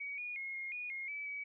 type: tone with pitch steps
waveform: sine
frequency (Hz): 2259 / 2448 / 2158 / 2142 / 2457 / 2145 / 2300 / 2276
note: C#7 / D#7 / C#7 / C7 / D#7 / C7 / D7 / C#7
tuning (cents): +32 / -29 / -47 / +40 / -22 / +42 / -37 / +45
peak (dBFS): -39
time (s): 0-1.44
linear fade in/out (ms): 10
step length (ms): 180
effects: none